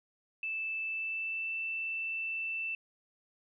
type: tone with pitch glide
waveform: sine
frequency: 2637 to 2661 Hz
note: E7 to E7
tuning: 0 to +16 cents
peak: -33 dBFS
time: 0.43-2.75 s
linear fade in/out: 2 ms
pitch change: +16 cents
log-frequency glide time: 0.82-1.53 s
effects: none